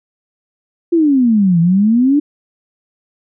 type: exponential two-way sweep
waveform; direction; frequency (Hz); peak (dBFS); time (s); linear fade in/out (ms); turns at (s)
sine; down then up; 349.2 to 164 to 301; -8; 0.92-2.2; 10; 1.6
effects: none